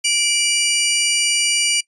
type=tone pair together; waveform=15% pulse; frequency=2341 / 2900 Hz; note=D7 / F#7; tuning=-6 / -35 cents; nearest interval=major third; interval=371 cents; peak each=-11 dBFS; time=0.04-1.81 s; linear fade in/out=10 ms; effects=noise-tail reverb RT60 0.1 s tail -22 dB re dry + resampled to 24000 Hz